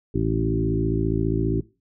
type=harmonic tone with a mistuned harmonic; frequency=55 Hz; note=A1; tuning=in tune; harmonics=1 / 2 / 3 / 4 / 5 / 6 / 7; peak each=-28 / -26 / -28 / -36 / -28 / -27 / -28 dBFS; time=0.14-1.61 s; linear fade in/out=10 ms; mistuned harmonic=2; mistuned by=+15 cents; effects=noise-tail reverb RT60 0.3 s tail -20 dB re dry